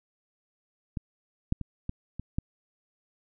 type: clicks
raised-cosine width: 5 ms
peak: -19 / -12 / -22 / -19 / -23 / -15 dBFS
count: 6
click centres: 0.972 / 1.524 / 1.613 / 1.894 / 2.196 / 2.385 s
effects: none